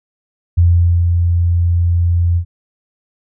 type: tone with ADSR envelope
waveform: sine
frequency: 86.3 Hz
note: F2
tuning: 20 cents flat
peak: -6 dBFS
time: 0.57-2.45 s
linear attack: 14 ms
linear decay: 460 ms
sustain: -4 dB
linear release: 82 ms
effects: none